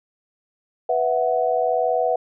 sine chord, B suspended fourth, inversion none, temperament equal, 493.9 / 659.3 / 740 Hz, B4 / E5 / F#5, 0 / 0 / 0 cents, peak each -22 dBFS, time 0.89-2.16 s, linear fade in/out 5 ms, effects none

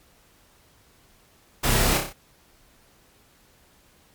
pink noise with echo, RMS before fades -23 dBFS, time 1.63-1.98 s, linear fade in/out 10 ms, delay 30 ms, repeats 5, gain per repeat -4 dB, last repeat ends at 2.13 s, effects pink hiss -58 dBFS RMS until 4.14 s + MP3 96 kbps

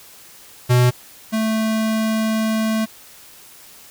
square tone pair in turn, 123.9 / 220.1 Hz, B2 / A3, +6 / +1 cents, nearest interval minor seventh, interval 995 cents, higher second, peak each -12 / -18 dBFS, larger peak first, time 0.69-0.91 / 1.32-2.86 s, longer second, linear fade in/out 20 ms, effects white hiss -44 dBFS RMS until 3.9 s

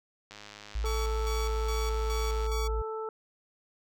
click train, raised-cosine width 0.2 ms, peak -28 dBFS, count 225, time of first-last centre 0.31-2.464 s, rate 104 Hz
sine tone, 55 Hz, A1, in tune, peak -28 dBFS, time 0.75-2.82 s, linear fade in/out 5 ms
harmonic tone, 440 Hz, A4, in tune, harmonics 1 / 2 / 3, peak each -34 / -41 / -40 dBFS, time 0.84-3.09 s, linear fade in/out 2 ms
10% pulse tone with tremolo, 1131 Hz, C#6, 34 cents sharp, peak -29 dBFS, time 0.85-2.68 s, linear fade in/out 10 ms, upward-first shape square, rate 2.4 Hz, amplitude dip 65%
effects none

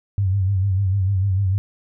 sine tone with vibrato, 96.5 Hz, G2, 27 cents flat, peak -16 dBFS, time 0.18-1.58 s, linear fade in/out 0 ms, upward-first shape sine, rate 6.7 Hz, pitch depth 76 cents each way, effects none

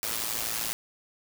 white noise with amplitude modulation, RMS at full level -28 dBFS, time 0.03-0.73 s, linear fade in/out 0 ms, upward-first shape sine, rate 112 Hz, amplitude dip 75%, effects none

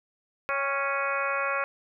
harmonic tone with a mistuned harmonic, 277.2 Hz, C#4, in tune, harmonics 2 / 3 / 4 / 5 / 6 / 7 / 8 / 9, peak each -32 / -40 / -31 / -31 / -35 / -39 / -36 / -35 dBFS, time 0.49-1.64 s, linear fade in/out 0 ms, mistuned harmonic 3, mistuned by -43 cents, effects none

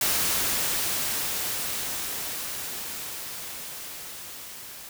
white noise with level ramp, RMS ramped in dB -24 to -42 dBFS, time 0.01-4.89 s, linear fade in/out 2 ms, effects none

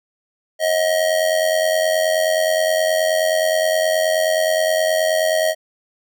square tone with amplitude modulation, 634 Hz, D#5, 32 cents sharp, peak -13 dBFS, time 0.59-5.55 s, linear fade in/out 50 ms, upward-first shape sine, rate 89.5 Hz, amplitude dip 65%, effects none

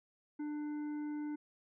harmonic tone with a mistuned harmonic, 297.9 Hz, D4, 25 cents sharp, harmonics 1 / 3 / 5 / 7, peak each -37 / -54 / -59 / -63 dBFS, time 0.39-1.36 s, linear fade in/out 10 ms, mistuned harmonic 7, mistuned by -16 cents, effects none

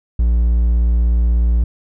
triangle tone, 58.27 Hz, A#1, in tune, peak -9 dBFS, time 0.19-1.64 s, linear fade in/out 5 ms, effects none

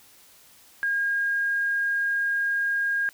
sine tone, 1623 Hz, G#6, 40 cents flat, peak -22 dBFS, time 0.83-3.09 s, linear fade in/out 0 ms, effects white hiss -54 dBFS RMS until 3.13 s

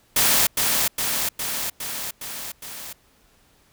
white noise with echo, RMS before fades -18 dBFS, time 0.16-0.47 s, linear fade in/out 5 ms, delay 410 ms, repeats 6, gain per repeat -3 dB, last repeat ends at 2.93 s, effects pink hiss -59 dBFS RMS until 3.72 s

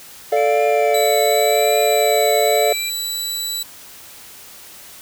triangle chord, D minor, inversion second, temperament equal, 440 / 587.3 / 698.5 Hz, A4 / D5 / F5, 0 / 0 / 0 cents, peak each -16 / -16 / -16 dBFS, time 0.32-2.73 s, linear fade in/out 5 ms
triangle tone with vibrato, 2300 Hz, D7, 37 cents flat, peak -25 dBFS, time 0.36-2.9 s, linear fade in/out 10 ms, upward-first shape triangle, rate 0.87 Hz, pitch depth 76 cents each way
20% pulse tone, 3951 Hz, B7, in tune, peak -16 dBFS, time 0.94-3.63 s, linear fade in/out 5 ms
effects white hiss -40 dBFS RMS until 5.01 s

